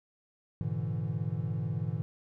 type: chord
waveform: triangle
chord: E dominant seventh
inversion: first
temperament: equal with one note detuned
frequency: 103.83 / 120.3 / 146.83 / 164.81 Hz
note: G#2 / B2 / D3 / E3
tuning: 0 / -45 / 0 / 0 cents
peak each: -34 dBFS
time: 0.61-2.02 s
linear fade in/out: 0 ms
effects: none